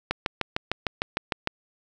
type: click train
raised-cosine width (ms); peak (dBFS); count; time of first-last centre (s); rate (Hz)
0.3; -8; 10; 0.11-1.474; 6.6
effects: none